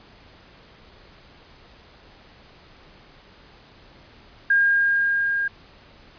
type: tone with level ramp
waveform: sine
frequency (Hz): 1616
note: G#6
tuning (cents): -48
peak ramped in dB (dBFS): -14 to -21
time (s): 4.5-5.48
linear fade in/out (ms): 5
effects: pink hiss -50 dBFS RMS until 6.18 s + resampled to 11025 Hz